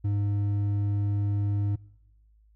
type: tone with hard clipping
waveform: sine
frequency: 101.8 Hz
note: G#2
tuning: 34 cents flat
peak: -25 dBFS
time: 0.04-1.76 s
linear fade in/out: 10 ms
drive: 5 dB
effects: noise-tail reverb RT60 1.0 s tail -25 dB re dry + added 53 Hz sine -57 dBFS peak until 2.55 s